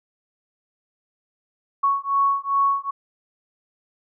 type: beating tone pair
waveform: sine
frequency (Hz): 1108.7 / 1111.2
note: C#6 / C#6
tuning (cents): 0 / +4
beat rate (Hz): 2.5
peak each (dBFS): -21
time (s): 1.83-2.91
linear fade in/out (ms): 10
effects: none